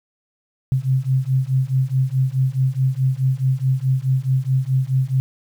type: beating tone pair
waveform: sine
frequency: 129.2 / 133.9 Hz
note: C3 / C3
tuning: -21 / +40 cents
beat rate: 4.7 Hz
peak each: -19 dBFS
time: 0.72-5.2 s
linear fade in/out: 0 ms
effects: 8-bit